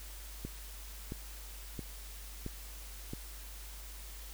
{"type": "click train", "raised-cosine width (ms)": 3, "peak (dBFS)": -26, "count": 5, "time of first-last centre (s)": [0.45, 3.135], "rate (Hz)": 1.49, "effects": ["added 50 Hz sine -46 dBFS peak until 4.33 s", "white hiss -51 dBFS RMS until 4.33 s"]}